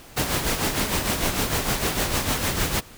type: noise with tremolo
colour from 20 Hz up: pink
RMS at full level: -22 dBFS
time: 0.16-2.81 s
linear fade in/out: 20 ms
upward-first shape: sine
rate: 6.6 Hz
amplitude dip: 55%
effects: pink hiss -46 dBFS RMS until 2.97 s